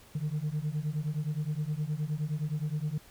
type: beating tone pair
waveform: sine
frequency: 146.83 / 156.43 Hz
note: D3 / D#3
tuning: 0 / +10 cents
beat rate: 9.6 Hz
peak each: -31 dBFS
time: 0.15-2.98 s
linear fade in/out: 5 ms
effects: tanh soft clip ceiling -26 dBFS + pink hiss -56 dBFS RMS until 3.1 s